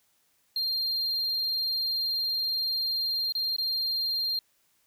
triangle tone with dropouts, 4193 Hz, C8, 3 cents sharp, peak -25 dBFS, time 0.56-4.39 s, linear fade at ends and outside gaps 2 ms, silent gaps 3.323-3.351 / 3.564-3.583 s, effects white hiss -69 dBFS RMS until 4.86 s

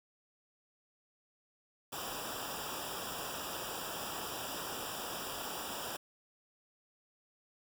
pink noise with comb filter, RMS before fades -41 dBFS, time 1.92-5.97 s, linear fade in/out 10 ms, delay 0.47 ms, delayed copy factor -0.9, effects none

